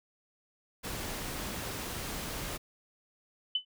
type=noise; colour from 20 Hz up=pink; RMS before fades=-38 dBFS; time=0.83-2.58 s; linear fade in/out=20 ms
type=tone with exponential decay; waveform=sine; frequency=3015 Hz; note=F#7; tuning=32 cents sharp; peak=-23 dBFS; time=3.55-3.65 s; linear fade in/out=5 ms; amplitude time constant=20 ms
effects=none